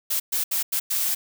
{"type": "noise bursts at uneven times", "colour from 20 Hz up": "blue", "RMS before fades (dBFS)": -24, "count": 5, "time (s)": [[0.1, 0.2], [0.32, 0.44], [0.51, 0.63], [0.72, 0.8], [0.9, 1.15]], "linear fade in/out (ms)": 10, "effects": []}